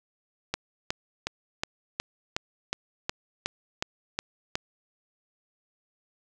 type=click train; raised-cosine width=0.2 ms; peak=-10 dBFS; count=12; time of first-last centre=0.54-4.555 s; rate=2.74 Hz; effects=none